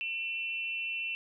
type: tone with amplitude modulation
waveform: sine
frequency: 2693 Hz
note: E7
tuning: 36 cents sharp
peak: -29 dBFS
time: 0.01-1.15 s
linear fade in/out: 0 ms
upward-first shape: sine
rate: 279 Hz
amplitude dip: 70%
effects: none